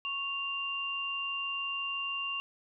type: tone pair together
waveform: sine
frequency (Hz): 1105.6 / 2786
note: C#6 / F7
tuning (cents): -5 / -5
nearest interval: octave + major third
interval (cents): 1600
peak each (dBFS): -39 / -33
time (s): 0.05-2.4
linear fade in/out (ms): 0
effects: none